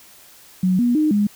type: tone with pitch steps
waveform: sine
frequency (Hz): 184.6 / 241.7 / 306.7 / 206.1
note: F#3 / B3 / D#4 / G#3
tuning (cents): -4 / -37 / -25 / -13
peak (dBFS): -14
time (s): 0.63-1.27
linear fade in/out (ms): 5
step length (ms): 160
effects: white hiss -47 dBFS RMS until 1.35 s